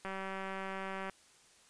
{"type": "click train", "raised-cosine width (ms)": 0.5, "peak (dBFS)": -26, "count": 202, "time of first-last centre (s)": [0.05, 1.097], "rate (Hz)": 192, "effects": ["white hiss -63 dBFS RMS until 1.69 s", "resampled to 22050 Hz"]}